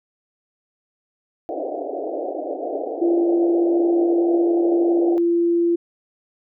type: band-pass noise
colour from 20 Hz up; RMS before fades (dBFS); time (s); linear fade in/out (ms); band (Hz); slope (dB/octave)
white; -27; 1.49-5.18; 0; 280 to 740; 96
type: tone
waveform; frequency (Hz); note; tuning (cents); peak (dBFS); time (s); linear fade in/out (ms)
sine; 341.8; F4; -37; -15; 3.01-5.76; 10
effects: none